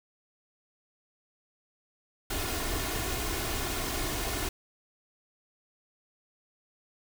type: noise with comb filter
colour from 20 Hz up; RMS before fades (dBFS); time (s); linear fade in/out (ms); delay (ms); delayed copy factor
pink; -32; 2.3-4.49; 5; 2.8; +0.55
effects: none